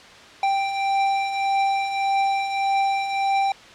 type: beating tone pair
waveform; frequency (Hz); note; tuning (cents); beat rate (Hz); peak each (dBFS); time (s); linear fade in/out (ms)
square; 784 / 785.7; G5 / G5; 0 / +4; 1.7; -29 / -21; 0.43-3.52; 2
effects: white hiss -44 dBFS RMS until 3.74 s + low-pass 4000 Hz 12 dB/octave